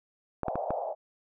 clicks, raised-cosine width 1 ms, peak -15 dBFS, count 4, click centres 0.433 / 0.483 / 0.556 / 0.706 s
pink band-pass noise, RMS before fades -33 dBFS, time 0.44-0.95 s, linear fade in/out 50 ms, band 580 to 770 Hz, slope 48 dB/octave
effects none

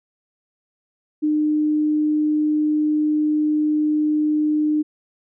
sine tone, 303.3 Hz, D#4, 44 cents flat, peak -16 dBFS, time 1.22-4.83 s, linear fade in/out 20 ms, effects none

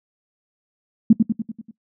sine tone with echo, 222.5 Hz, A3, 20 cents sharp, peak -6 dBFS, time 1.1-1.13 s, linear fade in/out 5 ms, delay 97 ms, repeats 6, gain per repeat -5 dB, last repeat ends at 1.712 s, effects noise-tail reverb RT60 0.1 s tail -19 dB re dry

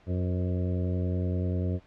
harmonic tone with a mistuned harmonic, 90.4 Hz, F#2, 40 cents flat, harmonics 1 / 2 / 3 / 4 / 5 / 6 / 7, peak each -27 / -33 / -37 / -39 / -41 / -43 / -44 dBFS, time 0.06-1.8 s, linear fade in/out 50 ms, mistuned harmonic 5, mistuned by +39 cents, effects pink hiss -59 dBFS RMS until 1.86 s + low-pass 3000 Hz 12 dB/octave

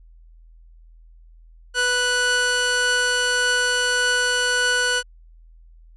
sawtooth tone pair together, 493.9 / 1480 Hz, B4 / F#6, 0 / 0 cents, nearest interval octave + perfect fifth, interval 1900 cents, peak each -22 / -15 dBFS, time 1.74-5.03 s, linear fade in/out 50 ms, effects added 41 Hz sine -45 dBFS peak until 5.96 s + resampled to 24000 Hz

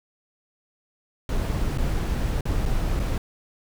brown noise with dropouts, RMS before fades -24 dBFS, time 1.29-3.18 s, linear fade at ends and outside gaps 2 ms, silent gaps 1.776-1.783 / 2.409-2.454 / 2.655-2.659 / 2.994-2.997 s, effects none

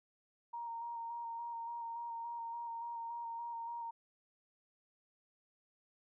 sine tone with vibrato, 932.3 Hz, A#5, in tune, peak -40 dBFS, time 0.53-3.91 s, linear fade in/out 10 ms, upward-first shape square, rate 3.5 Hz, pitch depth 16 cents each way, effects none

